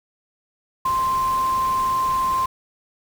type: tone in noise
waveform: sine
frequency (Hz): 1046.5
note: C6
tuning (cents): 0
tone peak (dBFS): -18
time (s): 0.85-2.46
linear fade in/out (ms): 5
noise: pink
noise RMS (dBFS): -35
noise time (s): 0.85-2.46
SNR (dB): +14
effects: none